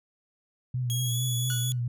sine tone with vibrato, 123.47 Hz, B2, in tune, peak -26 dBFS, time 0.74-1.88 s, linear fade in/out 5 ms, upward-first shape triangle, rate 4.4 Hz, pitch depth 61 cents each way
15% pulse tone with pitch glide, 3296 to 3393 Hz, G#7 to G#7, -14 to +36 cents, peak -24 dBFS, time 0.9-1.72 s, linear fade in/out 0 ms, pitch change +50 cents, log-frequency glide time 1.04-1.17 s
sawtooth tone with exponential decay, 1466 Hz, F#6, 16 cents flat, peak -29 dBFS, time 1.5-1.8 s, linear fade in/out 1 ms, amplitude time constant 64 ms
effects none

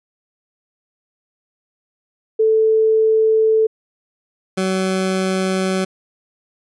sine / 20% pulse tone pair in turn, 440 / 188.56 Hz, A4 / F#3, 0 / +33 cents, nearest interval octave + minor third, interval 1467 cents, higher first, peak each -11 / -12 dBFS, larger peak first, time 2.39-3.67 / 4.57-5.85 s, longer neither, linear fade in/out 10 ms, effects resampled to 24000 Hz

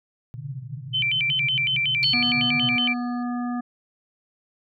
pink band-pass noise, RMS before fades -35 dBFS, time 0.34-2.76 s, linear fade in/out 0 ms, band 120 to 150 Hz, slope 96 dB/octave
sine tone with vibrato, 2683 Hz, E7, 30 cents sharp, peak -20 dBFS, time 0.93-2.94 s, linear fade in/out 20 ms, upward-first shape square, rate 5.4 Hz, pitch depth 230 cents each way
sine tone with exponential decay, 4400 Hz, C#8, 14 cents flat, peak -19 dBFS, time 2.03-3.23 s, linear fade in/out 0 ms, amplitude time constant 260 ms
harmonic tone, 243.6 Hz, B3, 24 cents flat, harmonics 1 / 3 / 5 / 7, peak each -25 / -34 / -37 / -43 dBFS, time 2.13-3.61 s, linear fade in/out 10 ms
effects none

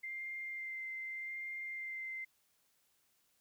sine tone with vibrato, 2093 Hz, C7, in tune, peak -40 dBFS, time 0.03-2.25 s, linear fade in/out 10 ms, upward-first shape sine, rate 0.83 Hz, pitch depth 12 cents each way, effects white hiss -75 dBFS RMS until 3.4 s

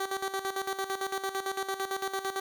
15% pulse tone with tremolo, 387.2 Hz, G4, 21 cents flat, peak -23 dBFS, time 0-2.4 s, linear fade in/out 5 ms, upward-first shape square, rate 8.9 Hz, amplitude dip 70%, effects none

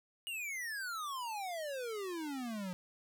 square exponential sweep, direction down, 2900 to 176.6 Hz, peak -39 dBFS, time 0.27-2.73 s, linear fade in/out 0 ms, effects none

